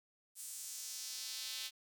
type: tone with high-pass filter sweep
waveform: square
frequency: 118.6 Hz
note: A#2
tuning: 30 cents sharp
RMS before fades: -45 dBFS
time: 0.35-1.71 s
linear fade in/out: 50 ms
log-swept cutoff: 8800 to 3500 Hz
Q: 1.8
effects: none